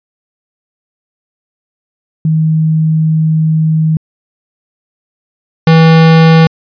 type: tone pair in turn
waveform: sine / square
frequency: 158.2 / 162.18 Hz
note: D#3 / E3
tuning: +29 / -28 cents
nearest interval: unison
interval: 43 cents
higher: second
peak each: -7 / -3 dBFS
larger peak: second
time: 2.25-3.97 / 5.67-6.47 s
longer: first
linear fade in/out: 2 ms
effects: resampled to 11025 Hz